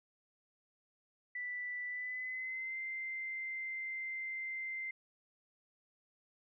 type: tone with pitch glide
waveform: sine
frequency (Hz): 1975.5 to 2083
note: B6 to C7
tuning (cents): 0 to -8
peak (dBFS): -38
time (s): 1.35-4.91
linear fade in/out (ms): 5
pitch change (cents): +92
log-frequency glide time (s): 1.87-2.78
effects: none